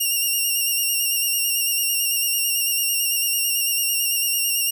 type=tone with vibrato; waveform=5% pulse; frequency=2794 Hz; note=F7; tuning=in tune; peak=-11 dBFS; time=0-4.71 s; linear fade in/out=10 ms; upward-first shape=square; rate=9 Hz; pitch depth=27 cents each way; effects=none